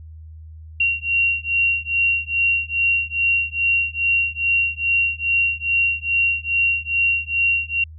sine beating tone pair, 2751 / 2753.4 Hz, F7 / F7, -27 / -25 cents, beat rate 2.4 Hz, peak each -20 dBFS, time 0.8-7.84 s, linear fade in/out 5 ms, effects added 79 Hz sine -36 dBFS peak until 7.98 s

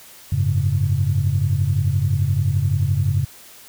sine chord, F# suspended second, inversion none, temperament just, 92.5 / 104.06 / 138.75 Hz, F#2 / G#2 / C#3, 0 / +4 / +2 cents, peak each -20 dBFS, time 0.32-3.25 s, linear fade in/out 5 ms, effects tanh soft clip ceiling -7 dBFS + white hiss -44 dBFS RMS until 3.68 s

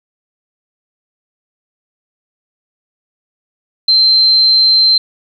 sine tone, 4119 Hz, C8, 28 cents flat, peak -6 dBFS, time 3.88-4.98 s, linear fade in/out 5 ms, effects 8-bit

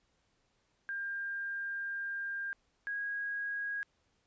sine tone pair in turn, 1600 / 1644 Hz, G6 / G#6, +35 / -18 cents, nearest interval unison, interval 47 cents, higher second, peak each -35 / -34 dBFS, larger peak second, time 0.89-2.53 / 2.87-3.83 s, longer first, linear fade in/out 0 ms, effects pink hiss -75 dBFS RMS until 4.26 s + resampled to 16000 Hz

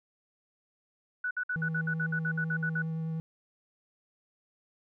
sine tone bursts, 1480 Hz, F#6, in tune, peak -29 dBFS, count 13, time 1.24-2.821 s, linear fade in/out 5 ms, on 69 ms, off 57 ms
triangle tone with vibrato, 161.3 Hz, E3, 37 cents flat, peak -29 dBFS, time 1.56-3.2 s, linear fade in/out 0 ms, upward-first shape sine, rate 10 Hz, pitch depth 10 cents each way
effects none

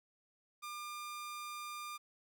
sawtooth tone, 1200 Hz, D6, 37 cents sharp, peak -39 dBFS, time 0.62-1.98 s, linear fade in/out 20 ms, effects 12-bit

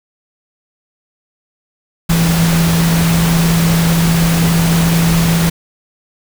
sine tone in noise, 166.6 Hz, E3, 19 cents sharp, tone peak -10 dBFS, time 2.09-5.5 s, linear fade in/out 10 ms, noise pink, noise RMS -18 dBFS, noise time 2.09-5.5 s, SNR +5 dB, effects none

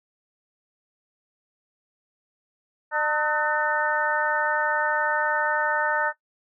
harmonic tone with a mistuned harmonic, 301 Hz, D4, 43 cents sharp, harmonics 2 / 3 / 4 / 5 / 6, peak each -29 / -25 / -30 / -26 / -29 dBFS, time 2.91-6.13 s, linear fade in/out 50 ms, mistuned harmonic 4, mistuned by +91 cents, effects noise-tail reverb RT60 0.1 s tail -17 dB re dry

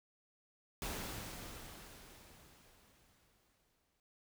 pink noise with exponential decay, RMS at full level -41 dBFS, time 0.82-4 s, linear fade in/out 1 ms, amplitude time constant 690 ms, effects none

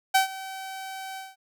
sawtooth tone with ADSR envelope, 767 Hz, G5, 38 cents flat, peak -12 dBFS, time 0.14-1.36 s, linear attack 12 ms, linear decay 120 ms, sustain -19 dB, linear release 190 ms, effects none

